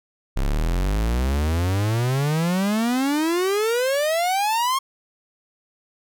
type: exponential sweep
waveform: 45% pulse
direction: up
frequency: 32.22 to 1091 Hz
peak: -19 dBFS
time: 0.36-4.79 s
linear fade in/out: 10 ms
effects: none